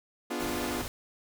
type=chord; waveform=sawtooth; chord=B diminished seventh; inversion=none; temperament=equal; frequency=246.9 / 293.7 / 349.2 / 415.3 Hz; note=B3 / D4 / F4 / Ab4; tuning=0 / 0 / 0 / 0 cents; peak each=-32 / -33 / -32 / -37 dBFS; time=0.3-0.82 s; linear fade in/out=10 ms
type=noise; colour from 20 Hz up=pink; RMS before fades=-38 dBFS; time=0.4-0.88 s; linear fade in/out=0 ms
effects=none